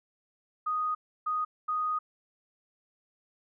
sine tone bursts at uneven times, 1243 Hz, D#6, 2 cents flat, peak -27 dBFS, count 3, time 0.66-0.95 / 1.26-1.45 / 1.68-1.99 s, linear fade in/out 10 ms, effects none

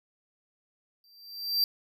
square tone with exponential growth, 4699 Hz, D8, in tune, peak -21 dBFS, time 1.04-1.64 s, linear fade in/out 1 ms, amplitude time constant 130 ms, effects none

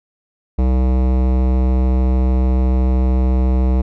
sine tone with hard clipping, 63.8 Hz, C2, 43 cents flat, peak -14 dBFS, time 0.58-3.82 s, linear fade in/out 10 ms, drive 18 dB, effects none

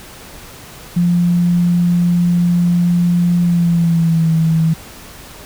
sine tone with pitch glide, 174.4 to 161.78 Hz, F3 to E3, -2 to -32 cents, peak -10 dBFS, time 0.96-4.74 s, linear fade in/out 10 ms, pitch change -130 cents, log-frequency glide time 3.41-4.31 s, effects pink hiss -36 dBFS RMS until 5.45 s

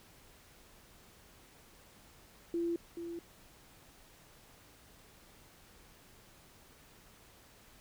sine tone with echo, 339.8 Hz, F4, 47 cents flat, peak -31 dBFS, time 2.54-2.76 s, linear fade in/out 2 ms, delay 430 ms, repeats 1, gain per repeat -8 dB, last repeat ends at 3.19 s, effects pink hiss -60 dBFS RMS until 7.8 s

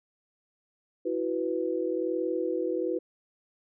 sine chord, E suspended second, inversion none, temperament just, 329.6 / 370.8 / 494.4 Hz, E4 / F#4 / B4, 0 / +4 / +2 cents, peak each -31 dBFS, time 1.05-2.99 s, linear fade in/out 10 ms, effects none

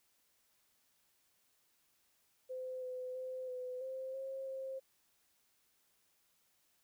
sine tone with pitch steps, 513 / 507 / 514 / 504 / 524 / 535 / 531 Hz, C5 / B4 / C5 / B4 / C5 / C5 / C5, -34 / +45 / -31 / +35 / +2 / +38 / +25 cents, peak -40 dBFS, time 2.49-4.8 s, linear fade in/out 20 ms, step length 330 ms, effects white hiss -75 dBFS RMS until 6.83 s

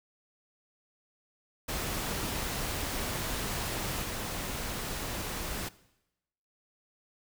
pink noise with level steps, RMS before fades -34 / -36 dBFS, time 1.68-5.69 s, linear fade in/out 10 ms, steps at 4.02 s, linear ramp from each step 10 ms, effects noise-tail reverb RT60 0.9 s tail -19 dB re dry

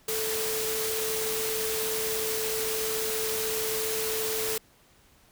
sine tone in noise, 440 Hz, A4, in tune, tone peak -31 dBFS, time 0.08-4.58 s, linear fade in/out 5 ms, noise white, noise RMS -31 dBFS, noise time 0.08-4.58 s, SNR -3 dB, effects pink hiss -60 dBFS RMS until 5.31 s

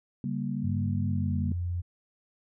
sine chord, G diminished, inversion second, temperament just, 141.12 / 196 / 235.2 Hz, Db3 / G3 / Bb3, +31 / 0 / +16 cents, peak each -33 dBFS, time 0.24-1.52 s, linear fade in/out 2 ms
sine tone with pitch glide, 98 to 87.81 Hz, G2 to F2, 0 to +10 cents, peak -28 dBFS, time 0.63-1.82 s, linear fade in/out 20 ms, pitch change -190 cents, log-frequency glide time 1.07-1.4 s
effects none

